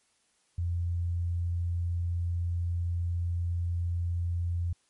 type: tone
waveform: sine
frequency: 86.4 Hz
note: F2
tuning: 18 cents flat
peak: -27 dBFS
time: 0.58-4.73 s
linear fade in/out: 5 ms
effects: white hiss -70 dBFS RMS until 4.89 s + MP3 48 kbps